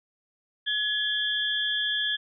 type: tone cluster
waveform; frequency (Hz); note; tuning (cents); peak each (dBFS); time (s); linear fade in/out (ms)
sine; 1696 / 3201 / 3435; G#6 / G7 / A7; +36 / +36 / -42; -29; 0.66-2.17; 20
effects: none